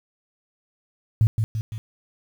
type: tone with echo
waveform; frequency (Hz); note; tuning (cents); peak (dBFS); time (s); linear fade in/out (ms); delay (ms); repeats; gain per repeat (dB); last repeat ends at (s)
sine; 110; A2; 0; -13; 1.21-1.27; 0; 170; 3; -5; 1.78
effects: 8-bit